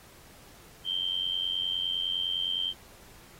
sine tone with amplitude modulation, 3136 Hz, G7, in tune, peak -24 dBFS, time 0.84-2.74 s, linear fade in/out 50 ms, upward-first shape sine, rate 89.8 Hz, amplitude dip 80%, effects pink hiss -54 dBFS RMS until 3.39 s + AAC 48 kbps

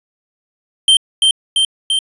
square tone with echo, 3136 Hz, G7, in tune, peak -7 dBFS, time 0.88-0.97 s, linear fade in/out 2 ms, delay 340 ms, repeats 3, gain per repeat -2 dB, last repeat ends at 1.99 s, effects resampled to 24000 Hz

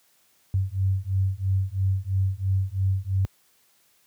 sine beating tone pair, 94.4 / 97.4 Hz, F#2 / G2, +35 / -11 cents, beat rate 3 Hz, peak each -24 dBFS, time 0.54-3.25 s, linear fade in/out 0 ms, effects white hiss -63 dBFS RMS until 4.06 s + high-pass 60 Hz 12 dB/octave

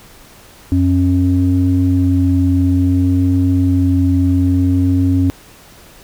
sine tone pair together, 90.9 / 272.1 Hz, F#2 / C#4, -30 / -32 cents, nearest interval octave + perfect fifth, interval 1898 cents, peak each -12 dBFS, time 0.72-5.3 s, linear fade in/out 0 ms, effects tanh soft clip ceiling -3 dBFS + pink hiss -42 dBFS RMS until 6.03 s

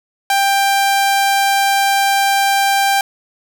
sawtooth tone, 790 Hz, G5, 13 cents sharp, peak -8 dBFS, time 0.3-3.01 s, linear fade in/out 2 ms, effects none

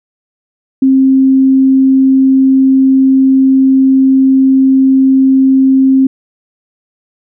sine tone, 265.8 Hz, C4, 27 cents sharp, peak -4 dBFS, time 0.82-6.07 s, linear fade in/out 5 ms, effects none

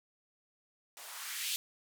violet noise with band-pass filter sweep, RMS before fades -40 dBFS, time 0.97-1.56 s, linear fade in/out 0 ms, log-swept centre 570 to 3400 Hz, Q 1.7, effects none

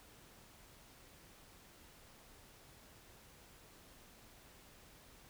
silence, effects pink hiss -61 dBFS RMS until 5.29 s

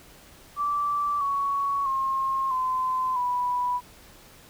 sine tone with pitch steps, 1164 / 1116.6 / 1071.1 / 1027.5 / 985.6 Hz, D6 / C#6 / C6 / C6 / B5, -16 / +12 / +40 / -32 / -4 cents, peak -23 dBFS, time 0.56-3.81 s, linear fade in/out 50 ms, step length 650 ms, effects pink hiss -51 dBFS RMS until 4.49 s

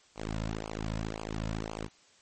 sawtooth tone with flanger, 54 Hz, A1, 32 cents flat, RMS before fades -36 dBFS, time 0.15-1.89 s, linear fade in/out 50 ms, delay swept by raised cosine 0.53 to 2.63 ms, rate 1.9 Hz, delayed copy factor -0.95, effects white hiss -62 dBFS RMS until 2.21 s + MP3 32 kbps

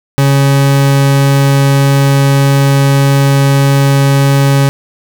40% pulse tone, 138.59 Hz, C#3, in tune, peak -5 dBFS, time 0.18-4.69 s, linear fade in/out 0 ms, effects 7-bit

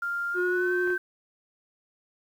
sine tone with pitch glide, 1396.9 to 1550 Hz, F6 to G6, 0 to -20 cents, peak -27 dBFS, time 0.02-0.98 s, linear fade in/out 5 ms, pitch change +180 cents, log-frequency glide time 0.31-0.75 s
triangle tone with vibrato, 360 Hz, F#4, 47 cents flat, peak -23 dBFS, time 0.34-0.98 s, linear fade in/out 50 ms, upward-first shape sine, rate 11 Hz, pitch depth 10 cents each way
clicks, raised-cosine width 0.5 ms, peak -28 dBFS, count 2, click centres 0.875 / 0.903 s
effects 9-bit

